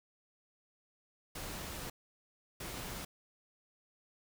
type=noise bursts at uneven times; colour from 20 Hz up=pink; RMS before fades=-43 dBFS; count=2; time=1.35-1.9 / 2.6-3.05 s; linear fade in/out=5 ms; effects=none